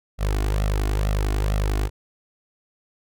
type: tone with flanger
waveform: sawtooth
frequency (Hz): 51.1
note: G#1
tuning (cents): -27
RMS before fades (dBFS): -22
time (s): 0.18-1.9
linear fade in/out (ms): 50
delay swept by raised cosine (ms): 1.5 to 2.8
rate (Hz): 2.2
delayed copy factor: +0.75
effects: none